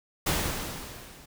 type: noise with level ramp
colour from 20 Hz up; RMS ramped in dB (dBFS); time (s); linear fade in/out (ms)
pink; -25 to -51; 0.26-1.26; 10
effects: none